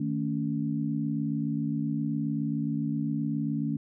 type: tone cluster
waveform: sine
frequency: 154.7 / 222.1 / 281.2 Hz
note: D#3 / A3 / C#4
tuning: -10 / +16 / +25 cents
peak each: -31 dBFS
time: 0-3.77 s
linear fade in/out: 5 ms
effects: none